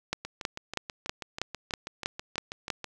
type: two click trains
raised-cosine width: 0.2 ms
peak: -11 / -19 dBFS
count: 9 / 17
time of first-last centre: 0.13-2.702 / 0.25-2.843 s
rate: 3.11 / 6.17 Hz
effects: none